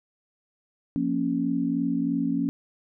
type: chord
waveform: sine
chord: Bb minor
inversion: second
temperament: equal with one note detuned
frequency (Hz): 174.61 / 234 / 277.2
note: F3 / Bb3 / Db4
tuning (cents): 0 / +7 / 0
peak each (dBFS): -30 / -28 / -25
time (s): 0.96-2.49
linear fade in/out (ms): 0
effects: none